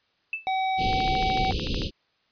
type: tone with exponential decay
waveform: sine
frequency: 2637 Hz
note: E7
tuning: in tune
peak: -23 dBFS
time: 0.33-0.49 s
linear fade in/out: 2 ms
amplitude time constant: 33 ms
type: tone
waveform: square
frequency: 760 Hz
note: F#5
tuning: 46 cents sharp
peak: -24 dBFS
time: 0.47-1.51 s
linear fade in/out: 0 ms
type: band-stop noise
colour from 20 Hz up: pink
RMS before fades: -27 dBFS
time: 0.77-1.91 s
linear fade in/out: 50 ms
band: 530 to 2600 Hz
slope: 96 dB/octave
type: click train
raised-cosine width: 0.3 ms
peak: -20 dBFS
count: 13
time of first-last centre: 0.93-1.819 s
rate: 13.5 Hz
effects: white hiss -68 dBFS RMS until 2.31 s + resampled to 11025 Hz